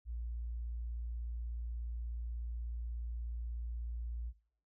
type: tone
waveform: sine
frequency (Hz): 58.27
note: A#1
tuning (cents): 0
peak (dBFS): -38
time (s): 0.05-4.33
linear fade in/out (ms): 50
effects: noise-tail reverb RT60 0.5 s tail -17 dB re dry